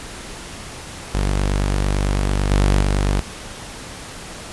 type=tone with level steps; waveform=sawtooth; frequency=48.97 Hz; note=G1; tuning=1 cent flat; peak=-13 / -9 / -12 dBFS; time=1.14-3.21 s; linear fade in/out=10 ms; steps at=2.51 / 2.82 s; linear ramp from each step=5 ms; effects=pink hiss -34 dBFS RMS until 4.52 s + resampled to 24000 Hz